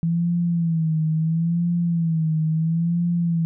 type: tone with vibrato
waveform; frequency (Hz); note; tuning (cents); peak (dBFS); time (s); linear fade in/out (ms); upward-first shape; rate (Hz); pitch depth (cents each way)
sine; 164.81; E3; 0; -18; 0.03-3.45; 0; sine; 0.74; 82
effects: none